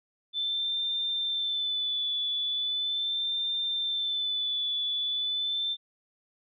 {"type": "tone with vibrato", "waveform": "sine", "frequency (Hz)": 3520, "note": "A7", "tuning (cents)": 0, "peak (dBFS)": -27, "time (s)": [0.33, 5.77], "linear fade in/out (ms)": 50, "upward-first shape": "sine", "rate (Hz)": 0.39, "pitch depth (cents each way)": 34, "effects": []}